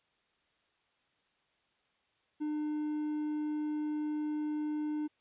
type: tone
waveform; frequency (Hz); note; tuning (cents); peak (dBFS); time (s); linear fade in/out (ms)
triangle; 301.8; D4; +47; -30; 2.4-5.08; 20
effects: white hiss -74 dBFS RMS until 5.2 s + resampled to 8000 Hz